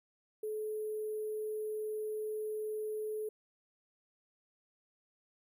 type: tone with sample-and-hold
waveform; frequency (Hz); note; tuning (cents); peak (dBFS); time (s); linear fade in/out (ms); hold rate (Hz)
sine; 428.8; A4; -45; -35; 0.43-3.29; 5; 11025
effects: none